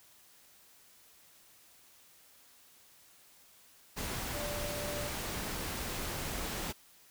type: tone in noise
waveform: sine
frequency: 587.3 Hz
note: D5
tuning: in tune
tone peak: -40 dBFS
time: 4.33-5.09 s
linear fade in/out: 20 ms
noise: pink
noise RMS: -38 dBFS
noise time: 3.96-6.73 s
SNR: -5 dB
effects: white hiss -61 dBFS RMS until 7.1 s